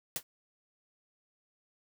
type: noise with exponential decay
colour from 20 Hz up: white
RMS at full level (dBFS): -29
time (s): 0.16-0.23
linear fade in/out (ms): 1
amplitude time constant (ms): 15
effects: none